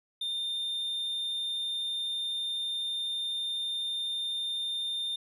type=tone; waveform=triangle; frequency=3616 Hz; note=A7; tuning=47 cents sharp; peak=-29 dBFS; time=0.21-5.16 s; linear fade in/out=5 ms; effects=resampled to 32000 Hz